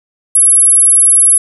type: tone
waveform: sine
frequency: 10790 Hz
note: E9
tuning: 39 cents sharp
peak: -4 dBFS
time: 0.35-1.38 s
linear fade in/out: 5 ms
effects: 7-bit